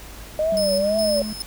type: tone with vibrato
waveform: sine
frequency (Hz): 608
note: D#5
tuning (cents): -40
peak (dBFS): -18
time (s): 0.39-1.22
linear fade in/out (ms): 2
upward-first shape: triangle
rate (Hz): 2.1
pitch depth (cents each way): 150
type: tone with pitch glide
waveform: triangle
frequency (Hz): 193.8 to 213.8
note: G3 to A3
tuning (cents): -20 to -49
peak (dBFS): -25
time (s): 0.52-1.33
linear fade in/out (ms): 2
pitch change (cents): +171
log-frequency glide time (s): 0.72-1.01
type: tone with tremolo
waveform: sawtooth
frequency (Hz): 5200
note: E8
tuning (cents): -24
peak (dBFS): -22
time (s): 0.57-1.42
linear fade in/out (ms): 0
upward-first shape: square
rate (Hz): 2.4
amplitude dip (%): 65
effects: added 50 Hz sine -40 dBFS peak until 1.46 s + pink hiss -41 dBFS RMS until 1.46 s